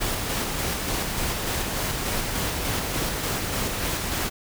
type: noise with tremolo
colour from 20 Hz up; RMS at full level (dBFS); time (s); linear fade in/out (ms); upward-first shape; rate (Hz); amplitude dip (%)
pink; -26; 0-4.3; 20; square; 3.4; 25
effects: none